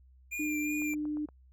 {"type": "tone with vibrato", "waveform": "square", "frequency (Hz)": 2400, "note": "D7", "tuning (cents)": 37, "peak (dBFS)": -35, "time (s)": [0.31, 0.95], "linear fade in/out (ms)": 20, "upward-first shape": "triangle", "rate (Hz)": 2.8, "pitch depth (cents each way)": 33}
{"type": "tone with pitch glide", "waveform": "sine", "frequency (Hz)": [302.6, 300.2], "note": ["D#4", "D4"], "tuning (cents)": [-48, 38], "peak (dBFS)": -31, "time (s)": [0.39, 1.26], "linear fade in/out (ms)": 10, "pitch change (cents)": -14, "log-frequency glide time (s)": [0.53, 0.6]}
{"type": "click train", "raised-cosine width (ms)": 1, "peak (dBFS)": -36, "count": 5, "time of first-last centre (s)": [0.82, 1.288], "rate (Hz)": 8.55}
{"effects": ["added 64 Hz sine -56 dBFS peak until 1.52 s"]}